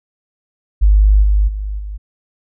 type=tone with level steps; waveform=sine; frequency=51 Hz; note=G#1; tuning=31 cents flat; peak=-6 / -9 / -19 / -23 dBFS; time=0.81-1.98 s; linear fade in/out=20 ms; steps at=1.22 / 1.47 / 1.78 s; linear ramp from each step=20 ms; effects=none